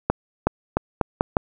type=accelerating click train; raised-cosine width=1 ms; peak=-3 dBFS; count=6; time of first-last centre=0.1-1.368 s; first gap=370 ms; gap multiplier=0.81; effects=none